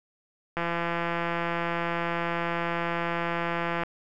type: click train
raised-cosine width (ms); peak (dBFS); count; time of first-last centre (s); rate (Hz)
0.5; -14; 556; 0.57-3.835; 170
effects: none